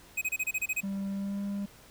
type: tone bursts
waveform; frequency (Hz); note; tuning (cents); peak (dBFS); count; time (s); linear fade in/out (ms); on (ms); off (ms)
square; 2523; D#7; +23; -28; 9; 0.17-0.808; 10; 46; 28
type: tone with pitch glide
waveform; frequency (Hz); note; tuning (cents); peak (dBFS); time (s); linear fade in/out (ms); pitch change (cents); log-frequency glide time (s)
triangle; 196.4 to 200.5; G3 to G3; +4 to +39; -29; 0.83-1.66; 10; +35; 1.1-1.43
effects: pink hiss -55 dBFS RMS until 1.9 s